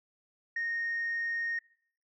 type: tone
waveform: sine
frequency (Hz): 1854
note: A#6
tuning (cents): -10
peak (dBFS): -29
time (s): 0.56-1.59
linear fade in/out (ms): 5
effects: noise-tail reverb RT60 0.6 s tail -22 dB re dry + tanh soft clip ceiling -27 dBFS